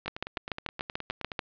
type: two click trains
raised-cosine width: 0.3 ms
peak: -14 / -20 dBFS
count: 10 / 13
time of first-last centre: 0.08-1.392 / 0.06-1.318 s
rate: 6.86 / 9.54 Hz
effects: resampled to 11025 Hz + 8-bit